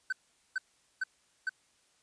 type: tone bursts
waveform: triangle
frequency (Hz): 1528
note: G6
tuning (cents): -45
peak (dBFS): -27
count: 4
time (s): 0.1-1.494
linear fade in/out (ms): 5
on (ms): 26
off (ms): 430
effects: white hiss -69 dBFS RMS until 2.02 s + resampled to 22050 Hz